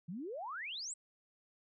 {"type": "exponential sweep", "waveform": "sine", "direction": "up", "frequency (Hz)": [155.8, 8372], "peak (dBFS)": -40, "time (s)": [0.08, 0.94], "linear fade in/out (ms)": 10, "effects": []}